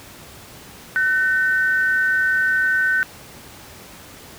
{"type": "tone pair together", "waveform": "sine", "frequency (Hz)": [1515.4, 1826], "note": ["F#6", "A#6"], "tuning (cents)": [41, -36], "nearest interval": "minor third", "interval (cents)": 323, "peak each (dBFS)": [-16, -24], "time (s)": [0.96, 3.03], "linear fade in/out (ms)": 0, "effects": ["pink hiss -41 dBFS RMS until 4.38 s", "high-pass 60 Hz 12 dB/octave"]}